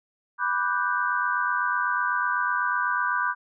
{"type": "chord", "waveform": "sine", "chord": "G major seventh", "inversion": "first", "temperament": "equal", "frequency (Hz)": [987.8, 1174.7, 1480, 1568], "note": ["B5", "D6", "F#6", "G6"], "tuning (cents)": [0, 0, 0, 0], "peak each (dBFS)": -28, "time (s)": [0.38, 3.35], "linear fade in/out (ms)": 50, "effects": []}